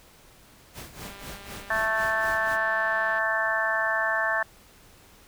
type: noise with tremolo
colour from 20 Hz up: pink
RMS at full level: -39 dBFS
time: 0.73-2.58 s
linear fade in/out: 50 ms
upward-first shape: sine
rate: 4 Hz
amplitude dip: 75%
type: click train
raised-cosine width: 0.3 ms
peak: -30 dBFS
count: 432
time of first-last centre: 1.02-3.186 s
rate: 199 Hz
type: harmonic tone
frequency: 220.5 Hz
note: A3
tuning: 4 cents sharp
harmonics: 3 / 4 / 5 / 6 / 7 / 8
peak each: -30 / -33 / -31 / -37 / -30 / -26 dBFS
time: 1.7-4.43 s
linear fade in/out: 5 ms
effects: pink hiss -54 dBFS RMS until 5.27 s